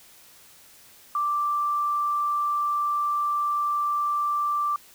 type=tone; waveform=sine; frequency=1174.7 Hz; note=D6; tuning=in tune; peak=-22 dBFS; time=1.15-4.76 s; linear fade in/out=2 ms; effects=white hiss -52 dBFS RMS until 4.94 s